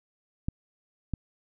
clicks, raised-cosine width 5 ms, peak -16 / -17 dBFS, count 2, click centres 0.485 / 1.137 s, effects none

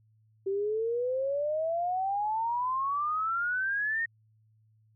sine exponential sweep, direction up, 383.2 to 1864.7 Hz, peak -27 dBFS, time 0.46-4.06 s, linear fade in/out 10 ms, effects added 109 Hz sine -62 dBFS peak until 4.95 s

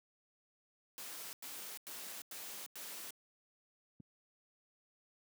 white noise bursts, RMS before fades -47 dBFS, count 5, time 0.98-3.106 s, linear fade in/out 0 ms, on 350 ms, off 94 ms
click, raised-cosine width 5 ms, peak -34 dBFS, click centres 4.002 s
effects high-pass 200 Hz 12 dB/octave

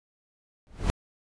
brown noise with exponential growth, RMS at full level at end -20 dBFS, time 0.67-0.9 s, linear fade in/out 0 ms, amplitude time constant 49 ms, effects resampled to 22050 Hz

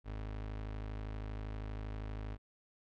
30% pulse tone, 52.6 Hz, G#1, 23 cents sharp, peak -37 dBFS, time 0.04-2.38 s, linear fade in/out 50 ms, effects low-pass 3000 Hz 12 dB/octave

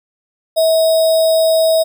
sine tone with sample-and-hold, 646 Hz, E5, 35 cents flat, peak -9 dBFS, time 0.56-1.84 s, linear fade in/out 20 ms, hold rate 4410 Hz, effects none

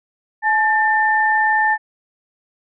sine tone pair together, 857 / 1790.9 Hz, A5 / A6, -46 / +30 cents, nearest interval octave + minor second, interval 1276 cents, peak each -16 dBFS, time 0.42-1.78 s, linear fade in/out 50 ms, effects none

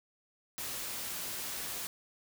white noise, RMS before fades -39 dBFS, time 0.58-1.87 s, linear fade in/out 0 ms, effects none

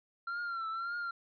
triangle tone with vibrato, 1368 Hz, F6, 36 cents flat, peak -33 dBFS, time 0.27-1.11 s, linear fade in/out 5 ms, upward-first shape triangle, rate 1.8 Hz, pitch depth 74 cents each way, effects resampled to 11025 Hz

